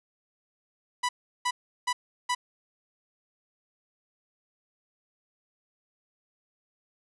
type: tone bursts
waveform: sawtooth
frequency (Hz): 987.8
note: B5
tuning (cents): 0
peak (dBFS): -21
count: 4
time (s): 1.03-2.35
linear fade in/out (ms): 10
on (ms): 60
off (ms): 360
effects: resampled to 24000 Hz + 10-bit